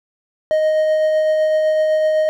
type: tone with tremolo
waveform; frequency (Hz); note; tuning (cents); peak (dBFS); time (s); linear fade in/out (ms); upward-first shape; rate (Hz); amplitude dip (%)
triangle; 622.3; D#5; 0; -10; 0.51-2.29; 0; triangle; 7.9; 25
effects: none